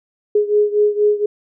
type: beating tone pair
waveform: sine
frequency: 416 / 420.2 Hz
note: G#4 / G#4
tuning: +3 / +20 cents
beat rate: 4.2 Hz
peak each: -14 / -17 dBFS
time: 0.35-1.26 s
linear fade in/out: 5 ms
effects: none